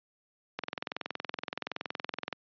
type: click train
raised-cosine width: 0.3 ms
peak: -17 dBFS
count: 38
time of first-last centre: 0.59-2.327 s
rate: 21.3 Hz
effects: high-pass 200 Hz 12 dB/octave + resampled to 11025 Hz